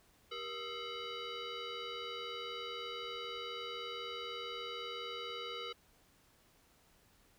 sine tone with frequency modulation, 1254 Hz, D#6, 13 cents sharp, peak -40 dBFS, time 0.31-5.73 s, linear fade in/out 10 ms, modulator 864 Hz, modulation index 3.2, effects pink hiss -68 dBFS RMS until 7.38 s

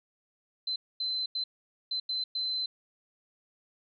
sine tone bursts at uneven times, 4062 Hz, B7, 48 cents sharp, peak -29 dBFS, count 6, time 0.67-0.76 / 1-1.26 / 1.35-1.44 / 1.91-2 / 2.09-2.24 / 2.35-2.66 s, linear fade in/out 5 ms, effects none

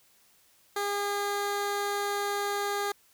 15% pulse tone, 405.9 Hz, G#4, 40 cents flat, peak -22 dBFS, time 0.76-2.92 s, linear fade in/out 5 ms, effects white hiss -63 dBFS RMS until 3.13 s

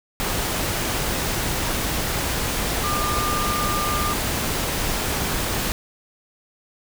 sine tone in noise, 1200 Hz, D6, 37 cents sharp, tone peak -24 dBFS, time 2.84-4.13 s, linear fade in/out 0 ms, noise pink, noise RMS -24 dBFS, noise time 0.2-5.72 s, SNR -3 dB, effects none

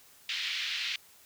pink band-pass noise, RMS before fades -34 dBFS, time 0.29-0.96 s, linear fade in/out 2 ms, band 2200 to 4200 Hz, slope 24 dB/octave, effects white hiss -58 dBFS RMS until 1.25 s

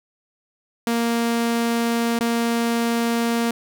sawtooth tone with dropouts, 233.1 Hz, A#3, in tune, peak -15 dBFS, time 0.87-3.51 s, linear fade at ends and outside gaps 2 ms, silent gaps 2.19-2.208 s, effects none

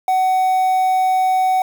triangle tone with quantisation, 750 Hz, F#5, 23 cents sharp, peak -11 dBFS, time 0.08-1.62 s, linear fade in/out 2 ms, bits 6, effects none

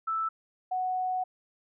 sine tone pair in turn, 1318.5 / 740 Hz, E6 / F#5, 0 / 0 cents, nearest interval minor seventh, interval 1000 cents, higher first, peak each -27 dBFS, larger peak neither, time 0.07-0.29 / 0.71-1.24 s, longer second, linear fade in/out 10 ms, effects none

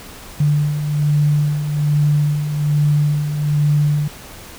sine beating tone pair, 146.83 / 148.03 Hz, D3 / D3, 0 / +14 cents, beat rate 1.2 Hz, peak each -22 / -14 dBFS, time 0.4-4.08 s, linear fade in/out 5 ms, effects pink hiss -37 dBFS RMS until 4.58 s

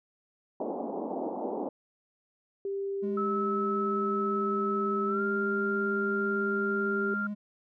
pink band-pass noise, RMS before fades -34 dBFS, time 0.6-1.69 s, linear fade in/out 5 ms, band 220 to 880 Hz, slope 48 dB/octave
sine tone, 394.7 Hz, G4, 12 cents sharp, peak -30 dBFS, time 2.65-7.14 s, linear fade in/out 2 ms
triangle tone with vibrato, 207 Hz, G#3, 5 cents flat, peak -30 dBFS, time 3.02-7.35 s, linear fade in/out 20 ms, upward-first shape square, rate 18 Hz, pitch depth 14 cents each way
sine tone with pitch glide, 1300 to 1393.3 Hz, E6 to F6, -24 to -4 cents, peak -30 dBFS, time 3.17-7.27 s, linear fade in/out 5 ms, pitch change +120 cents, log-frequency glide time 5.06-5.22 s
effects none

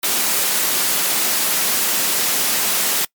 white high-pass noise, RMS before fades -18 dBFS, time 0.03-3.05 s, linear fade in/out 5 ms, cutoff 160 Hz, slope 24 dB/octave, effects noise-tail reverb RT60 0.1 s tail -25 dB re dry + MP3 96 kbps

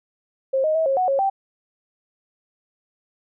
sine tone with pitch steps, 533 / 623 / 644 / 541 / 738 / 547 / 780 Hz, C5 / D#5 / E5 / C#5 / F#5 / C#5 / G5, +32 / +2 / -41 / -42 / -5 / -23 / -9 cents, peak -17 dBFS, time 0.53-1.3 s, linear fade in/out 10 ms, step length 110 ms, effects none

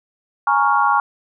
sine chord, Bb minor seventh, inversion third, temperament equal, 830.6 / 932.3 / 1108.7 / 1396.9 Hz, Ab5 / Bb5 / Db6 / F6, 0 / 0 / 0 / 0 cents, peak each -18 / -20 / -17 / -20 dBFS, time 0.47-1 s, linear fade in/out 2 ms, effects none

